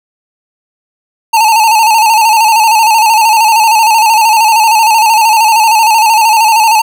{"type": "tone with vibrato", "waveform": "square", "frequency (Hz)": 884, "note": "A5", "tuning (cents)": 8, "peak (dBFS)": -5, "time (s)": [1.33, 6.82], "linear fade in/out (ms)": 10, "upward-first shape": "square", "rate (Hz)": 13, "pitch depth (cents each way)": 59, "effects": []}